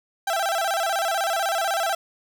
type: tone with vibrato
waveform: 30% pulse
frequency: 724 Hz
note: F#5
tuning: 38 cents flat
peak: -19 dBFS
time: 0.27-1.95 s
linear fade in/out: 5 ms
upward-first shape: square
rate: 16 Hz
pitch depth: 140 cents each way
effects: none